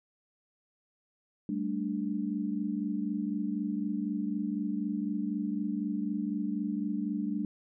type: chord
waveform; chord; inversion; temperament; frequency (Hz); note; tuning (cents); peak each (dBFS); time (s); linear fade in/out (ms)
sine; G suspended second; none; equal; 196 / 220 / 293.7; G3 / A3 / D4; 0 / 0 / 0; -34; 1.49-7.45; 2
effects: none